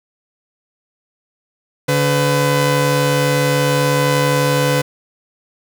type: tone pair together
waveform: sawtooth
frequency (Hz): 143.62 / 503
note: D3 / B4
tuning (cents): -38 / +32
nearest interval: octave + minor seventh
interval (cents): 2170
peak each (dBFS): -12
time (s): 1.88-4.82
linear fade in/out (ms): 10
effects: none